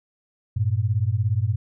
sine beating tone pair, 98 / 115 Hz, G2 / A#2, 0 / -23 cents, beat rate 17 Hz, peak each -22 dBFS, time 0.56-1.56 s, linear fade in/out 10 ms, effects none

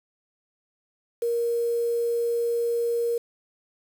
sine tone with quantisation, 470 Hz, A#4, 14 cents sharp, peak -22 dBFS, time 1.22-3.18 s, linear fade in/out 5 ms, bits 7, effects none

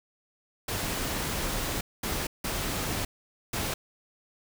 pink noise bursts at uneven times, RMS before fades -31 dBFS, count 4, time 0.68-1.81 / 2.03-2.27 / 2.44-3.05 / 3.53-3.74 s, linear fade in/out 5 ms, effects none

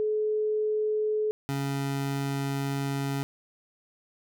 sine / 25% pulse tone pair in turn, 428 / 138.6 Hz, A4 / C#3, -48 / 0 cents, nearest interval octave + minor sixth, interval 1952 cents, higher first, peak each -24 dBFS, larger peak neither, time 0-1.31 / 1.49-3.23 s, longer second, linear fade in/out 0 ms, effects none

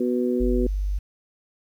harmonic tone, 123.47 Hz, B2, in tune, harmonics 2 / 3 / 4, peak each -23 / -24 / -29 dBFS, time 0-0.67 s, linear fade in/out 5 ms
sine tone, 49.14 Hz, G1, 5 cents sharp, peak -22 dBFS, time 0.4-0.99 s, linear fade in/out 10 ms
effects 9-bit

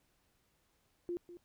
sine tone with echo, 349.2 Hz, F4, in tune, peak -35 dBFS, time 1.09-1.17 s, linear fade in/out 0 ms, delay 200 ms, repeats 1, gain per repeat -13 dB, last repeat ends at 1.37 s, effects pink hiss -75 dBFS RMS until 1.44 s

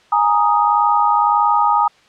sine chord, Ab suspended second, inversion none, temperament equal, 830.6 / 932.3 / 1244.5 Hz, Ab5 / Bb5 / Eb6, 0 / 0 / 0 cents, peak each -16 dBFS, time 0.12-1.88 s, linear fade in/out 5 ms, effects white hiss -51 dBFS RMS until 2.08 s + low-pass 4000 Hz 12 dB/octave

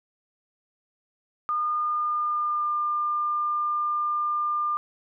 sine tone with pitch glide, 1216 to 1200 Hz, D#6 to D6, -40 to +37 cents, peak -23 dBFS, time 1.49-4.77 s, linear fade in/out 0 ms, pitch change -23 cents, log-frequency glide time 1.74-2.74 s, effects none

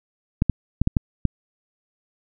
clicks, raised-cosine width 5 ms, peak -5 dBFS, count 6, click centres 0.421 / 0.497 / 0.816 / 0.874 / 0.968 / 1.253 s, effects none

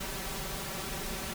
pink noise with comb filter, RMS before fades -37 dBFS, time 0-1.34 s, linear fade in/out 10 ms, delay 5.2 ms, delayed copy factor +0.8, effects none

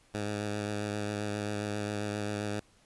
10% pulse tone with vibrato, 104 Hz, G#2, 3 cents sharp, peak -24 dBFS, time 0.14-2.6 s, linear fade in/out 5 ms, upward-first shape sine, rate 7.5 Hz, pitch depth 20 cents each way, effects pink hiss -64 dBFS RMS until 2.85 s + resampled to 24000 Hz

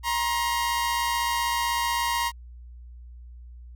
sawtooth tone pair together, 947 / 1063 Hz, A#5 / C6, +27 / +27 cents, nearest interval major second, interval 200 cents, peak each -21 / -26 dBFS, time 0.03-2.32 s, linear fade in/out 50 ms, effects added 60 Hz sine -41 dBFS peak until 3.75 s

